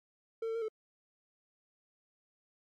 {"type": "tone with pitch steps", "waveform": "triangle", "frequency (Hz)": [452.3, 449.2, 459.8, 436.6], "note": ["A4", "A4", "A#4", "A4"], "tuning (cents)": [48, 36, -24, -13], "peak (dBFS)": -31, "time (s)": [0.42, 0.684], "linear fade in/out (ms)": 5, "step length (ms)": 66, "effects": ["MP3 64 kbps"]}